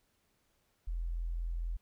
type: tone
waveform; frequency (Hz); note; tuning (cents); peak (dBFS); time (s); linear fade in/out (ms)
sine; 42.23; E1; +43; -33; 0.87-1.77; 10
effects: pink hiss -75 dBFS RMS until 1.81 s